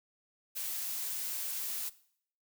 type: noise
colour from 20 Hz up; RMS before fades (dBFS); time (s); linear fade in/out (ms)
blue; -37; 0.55-1.9; 20
effects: noise-tail reverb RT60 0.6 s tail -18 dB re dry